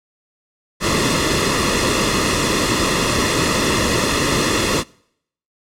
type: noise with comb filter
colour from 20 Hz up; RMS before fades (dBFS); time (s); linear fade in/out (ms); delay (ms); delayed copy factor
pink; -17; 0.8-4.84; 50; 1.3; -0.7
effects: noise-tail reverb RT60 0.7 s tail -25 dB re dry + low-pass 8000 Hz 12 dB/octave